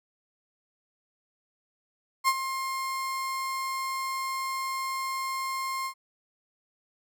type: tone with ADSR envelope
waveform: 35% pulse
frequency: 1062 Hz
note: C6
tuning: 25 cents sharp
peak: -17 dBFS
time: 2.24-5.94 s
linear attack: 40 ms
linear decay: 50 ms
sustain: -11 dB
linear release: 80 ms
effects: none